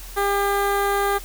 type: tone with notch filter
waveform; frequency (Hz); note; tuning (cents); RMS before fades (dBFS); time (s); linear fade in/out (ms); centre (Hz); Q
15% pulse; 401.1; G4; +40; -21; 0.16-1.19; 20; 5200; 0.73
effects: added 41 Hz sine -36 dBFS peak until 1.24 s + white hiss -41 dBFS RMS until 1.24 s